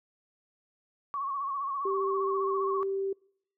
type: tone with vibrato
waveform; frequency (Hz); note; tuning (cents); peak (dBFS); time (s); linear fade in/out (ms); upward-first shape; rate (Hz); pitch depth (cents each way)
sine; 1108.7; C#6; 0; -30; 1.14-2.83; 0; sine; 15; 64
type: tone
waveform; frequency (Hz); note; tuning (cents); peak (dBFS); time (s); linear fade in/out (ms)
sine; 390; G4; -9; -28; 1.85-3.13; 5
effects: noise-tail reverb RT60 0.7 s tail -26 dB re dry